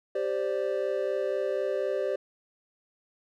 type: chord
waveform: triangle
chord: G suspended fourth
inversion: none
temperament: equal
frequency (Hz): 392 / 523.3 / 587.3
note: G4 / C5 / D5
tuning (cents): 0 / 0 / 0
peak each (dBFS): -29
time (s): 0.15-2.16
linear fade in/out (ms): 5
effects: none